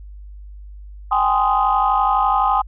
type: chord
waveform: sine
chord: Ab major seventh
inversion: third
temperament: just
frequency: 778.7 / 830.6 / 1038.3 / 1245.9 Hz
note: G5 / Ab5 / C6 / Eb6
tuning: -12 / 0 / -14 / +2 cents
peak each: -19 dBFS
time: 1.11-2.62 s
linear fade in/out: 10 ms
effects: tanh soft clip ceiling -5 dBFS + added 50 Hz sine -34 dBFS peak until 2.67 s